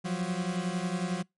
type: beating tone pair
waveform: 40% pulse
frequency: 174.61 / 185.61 Hz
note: F3 / F#3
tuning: 0 / +6 cents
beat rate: 11 Hz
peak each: -31 dBFS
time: 0.04-1.23 s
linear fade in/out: 20 ms
effects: noise-tail reverb RT60 0.2 s tail -26 dB re dry + MP3 48 kbps